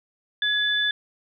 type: tone pair together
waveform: sine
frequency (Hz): 1686 / 3493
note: G#6 / A7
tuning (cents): +26 / -13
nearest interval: octave + minor second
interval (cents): 1261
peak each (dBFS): -23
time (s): 0.42-0.91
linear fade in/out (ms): 2
effects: none